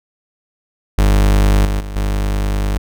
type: tone with level steps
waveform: 40% pulse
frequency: 50 Hz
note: G1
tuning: 35 cents sharp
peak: -8 / -14 / -23 / -14 dBFS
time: 0.98-2.78 s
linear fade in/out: 5 ms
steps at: 1.65 / 1.8 / 1.96 s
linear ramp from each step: 2 ms
effects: none